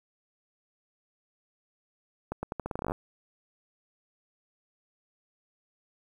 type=accelerating click train; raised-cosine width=1 ms; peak=-18 dBFS; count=15; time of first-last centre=2.32-2.919 s; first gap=110 ms; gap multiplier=0.83; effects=9-bit